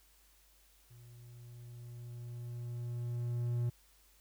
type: tone with level ramp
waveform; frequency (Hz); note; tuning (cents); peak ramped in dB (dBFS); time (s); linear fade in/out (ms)
triangle; 120; B2; -49; -52 to -28; 0.9-3.7; 10
effects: added 50 Hz sine -67 dBFS peak until 4.2 s + white hiss -67 dBFS RMS until 4.2 s